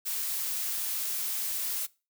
blue noise, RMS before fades -32 dBFS, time 0.05-1.87 s, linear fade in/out 20 ms, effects noise-tail reverb RT60 0.3 s tail -22 dB re dry

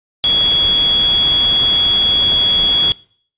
sine tone in noise, 3348 Hz, G#7, 13 cents sharp, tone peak -10 dBFS, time 0.24-2.92 s, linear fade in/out 0 ms, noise pink, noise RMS -26 dBFS, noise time 0.24-2.92 s, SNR +13 dB, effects noise-tail reverb RT60 0.5 s tail -21 dB re dry + resampled to 8000 Hz

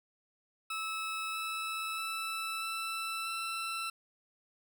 20% pulse tone with pitch steps, 1300 / 1309 / 1318.1 / 1327.3 / 1336.5 Hz, E6 / E6 / E6 / E6 / E6, -24 / -13 / -1 / +12 / +23 cents, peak -30 dBFS, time 0.7-3.9 s, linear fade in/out 5 ms, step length 640 ms, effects none

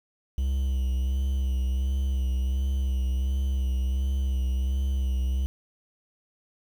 triangle tone with vibrato, 65.41 Hz, C2, in tune, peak -21 dBFS, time 0.38-5.46 s, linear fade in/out 0 ms, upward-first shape sine, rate 1.4 Hz, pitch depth 41 cents each way, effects 8-bit

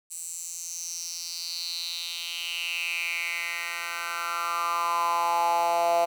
10% pulse tone with high-pass filter sweep, 170.5 Hz, F3, 41 cents flat, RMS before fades -29 dBFS, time 0.1-6.06 s, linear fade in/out 20 ms, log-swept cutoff 8300 to 660 Hz, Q 5.3, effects none

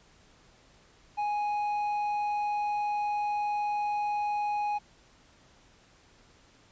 square tone with low-pass filter, 830.6 Hz, G#5, in tune, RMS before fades -30 dBFS, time 1.17-4.79 s, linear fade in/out 20 ms, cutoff 1800 Hz, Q 0.76, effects pink hiss -60 dBFS RMS until 6.71 s + resampled to 16000 Hz

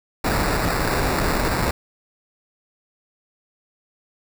pink noise with sample-and-hold, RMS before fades -21 dBFS, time 0.24-1.71 s, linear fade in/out 5 ms, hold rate 3150 Hz, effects none

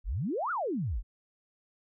sine exponential two-way sweep, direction up then down, 36 to 1480 to 36 Hz, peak -29 dBFS, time 0.04-1.03 s, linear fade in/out 50 ms, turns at 0.51 s, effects none

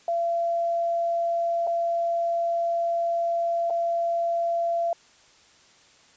sine tone with dropouts, 680 Hz, F5, 46 cents flat, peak -22 dBFS, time 0.08-4.93 s, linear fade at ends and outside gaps 2 ms, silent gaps 1.669-1.673 / 3.7-3.705 s, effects white hiss -56 dBFS RMS until 6.16 s + resampled to 16000 Hz

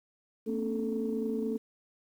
sine tone cluster, 225.8 / 255.8 / 279.5 / 439.4 Hz, A3 / C4 / C#4 / A4, +45 / -39 / +14 / -2 cents, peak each -32 / -38 / -38 / -33 dBFS, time 0.46-1.58 s, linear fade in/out 20 ms, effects tanh soft clip ceiling -21 dBFS + 10-bit

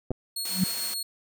clicks, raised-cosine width 2 ms, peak -16 dBFS, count 2, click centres 0.107 / 0.115 s
20% pulse tone with tremolo, 4320 Hz, C#8, 45 cents flat, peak -23 dBFS, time 0.36-1.03 s, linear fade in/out 5 ms, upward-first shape sine, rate 6.8 Hz, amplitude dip 30%
white high-pass noise, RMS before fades -36 dBFS, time 0.45-0.94 s, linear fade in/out 2 ms, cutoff 160 Hz, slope 48 dB/octave
sine tone with exponential growth, 185 Hz, F#3, in tune, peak -16 dBFS, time 0.49-0.64 s, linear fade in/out 5 ms, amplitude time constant 32 ms
effects none

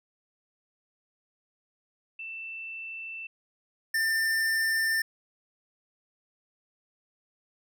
sine / square tone pair in turn, 2667 / 1793.4 Hz, E7 / A6, +20 / +33 cents, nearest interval perfect fifth, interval 687 cents, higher first, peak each -36 / -25 dBFS, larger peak second, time 2.19-3.27 / 3.94-5.02 s, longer neither, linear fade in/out 5 ms, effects none

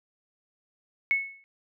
sine tone with exponential decay, 2200 Hz, C#7, 14 cents flat, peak -18 dBFS, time 1.11-1.44 s, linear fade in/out 0 ms, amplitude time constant 71 ms, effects none

